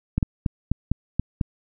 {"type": "clicks", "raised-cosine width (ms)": 5, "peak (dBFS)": -8, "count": 7, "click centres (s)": [0.18, 0.228, 0.462, 0.716, 0.916, 1.196, 1.412], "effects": []}